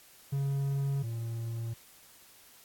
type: tone pair in turn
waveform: triangle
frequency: 138.59 / 114.97 Hz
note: C#3 / A#2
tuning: 0 / -23 cents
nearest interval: minor third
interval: 323 cents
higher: first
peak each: -26 / -31 dBFS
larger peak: first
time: 0.32-1.03 / 1.03-1.74 s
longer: neither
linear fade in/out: 10 ms
effects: white hiss -57 dBFS RMS until 2.64 s + AAC 64 kbps